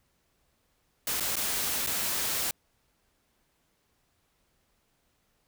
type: noise with dropouts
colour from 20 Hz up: white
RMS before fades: -30 dBFS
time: 1.07-2.51 s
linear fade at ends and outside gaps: 2 ms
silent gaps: 1.199-1.206 / 1.357-1.366 / 1.864-1.871 s
effects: pink hiss -72 dBFS RMS until 5.47 s